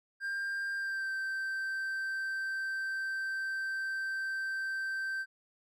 triangle tone with pitch glide, 1594 to 1559.4 Hz, G6 to G6, +28 to -10 cents, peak -31 dBFS, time 0.2-5.26 s, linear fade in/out 50 ms, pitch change -38 cents, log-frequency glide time 0.76-1.11 s, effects none

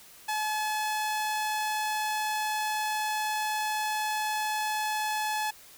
sawtooth tone, 856 Hz, A5, 48 cents flat, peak -24 dBFS, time 0.28-5.51 s, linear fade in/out 10 ms, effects white hiss -52 dBFS RMS until 5.77 s

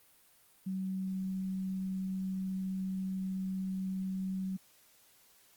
sine tone, 189.3 Hz, F#3, 40 cents sharp, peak -33 dBFS, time 0.66-4.57 s, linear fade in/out 10 ms, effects white hiss -64 dBFS RMS until 5.56 s + Opus 32 kbps

